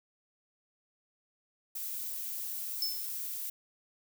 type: noise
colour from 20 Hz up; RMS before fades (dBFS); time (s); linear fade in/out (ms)
violet; -38; 1.75-3.5; 5
type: tone with exponential decay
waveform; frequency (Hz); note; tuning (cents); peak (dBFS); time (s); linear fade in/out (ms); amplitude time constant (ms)
triangle; 5274; E8; 0; -26; 2.82-3.17; 2; 74
effects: none